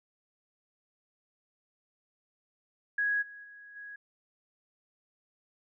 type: tone with level steps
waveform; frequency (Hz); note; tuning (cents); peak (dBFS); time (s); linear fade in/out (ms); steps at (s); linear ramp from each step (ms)
sine; 1661.2; G#6; 0; -26 / -45 / -48 / -42; 2.98-3.96; 5; 3.21 / 3.43 / 3.75; 20
effects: none